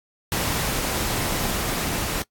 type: noise with level ramp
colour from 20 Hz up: pink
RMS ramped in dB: -24 to -27 dBFS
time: 0.32-2.22 s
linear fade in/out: 0 ms
effects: noise-tail reverb RT60 0.1 s tail -20 dB re dry + AAC 64 kbps